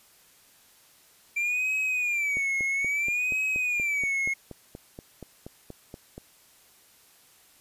triangle tone with vibrato, 2349 Hz, D7, in tune, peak -23 dBFS, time 1.36-4.34 s, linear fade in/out 10 ms, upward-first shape sine, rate 0.6 Hz, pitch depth 140 cents each way
click train, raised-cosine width 2 ms, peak -26 dBFS, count 17, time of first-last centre 2.37-6.18 s, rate 4.2 Hz
effects white hiss -58 dBFS RMS until 7.6 s + resampled to 32000 Hz

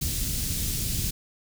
pink band-stop noise, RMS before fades -28 dBFS, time 0.01-1.11 s, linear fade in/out 10 ms, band 170 to 4700 Hz, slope 12 dB/octave, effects none

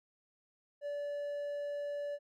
triangle tone, 578 Hz, D5, 28 cents flat, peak -34 dBFS, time 0.81-2.19 s, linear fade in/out 50 ms, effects none

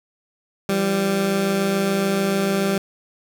20% pulse tone pair together, 169.08 / 196 Hz, E3 / G3, +44 / 0 cents, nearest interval minor third, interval 256 cents, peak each -23 / -14 dBFS, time 0.69-2.78 s, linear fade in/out 2 ms, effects none

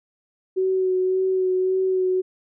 sine tone with vibrato, 373.8 Hz, F#4, 18 cents sharp, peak -18 dBFS, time 0.56-2.22 s, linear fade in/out 20 ms, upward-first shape sine, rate 1.8 Hz, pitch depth 18 cents each way, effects none

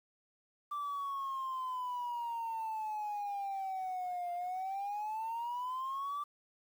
sine exponential two-way sweep, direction down then up, 1174.7 to 698.5 to 1174.7 Hz, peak -34 dBFS, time 0.71-6.24 s, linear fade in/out 10 ms, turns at 4.33 s, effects tanh soft clip ceiling -32 dBFS + 10-bit

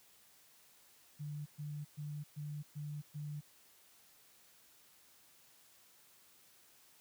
sine tone bursts, 148.1 Hz, D3, 15 cents sharp, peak -40 dBFS, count 6, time 1.19-3.41 s, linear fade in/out 20 ms, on 270 ms, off 120 ms, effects white hiss -65 dBFS RMS until 7 s + high-pass 60 Hz 12 dB/octave

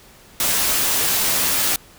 white noise with comb filter, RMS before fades -19 dBFS, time 0.4-1.76 s, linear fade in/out 2 ms, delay 13 ms, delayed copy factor -0.55, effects pink hiss -47 dBFS RMS until 1.98 s

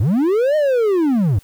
triangle linear two-way sweep, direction up then down, 84.2 to 622.3 to 84.2 Hz, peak -11 dBFS, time 0-1.39 s, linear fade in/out 5 ms, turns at 0.56 s, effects white hiss -52 dBFS RMS until 1.43 s

